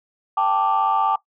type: chord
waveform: sine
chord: G suspended second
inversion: none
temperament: equal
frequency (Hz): 784 / 880 / 1174.7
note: G5 / A5 / D6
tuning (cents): 0 / 0 / 0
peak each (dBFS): -20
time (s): 0.37-1.16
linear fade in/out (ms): 5
effects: noise-tail reverb RT60 0.1 s tail -17 dB re dry + tanh soft clip ceiling -10 dBFS